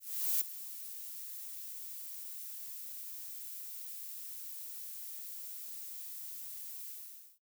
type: noise with ADSR envelope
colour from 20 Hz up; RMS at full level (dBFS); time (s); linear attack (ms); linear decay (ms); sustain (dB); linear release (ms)
violet; -30; 0-7.39; 410; 5; -15; 510
effects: noise-tail reverb RT60 0.1 s tail -19 dB re dry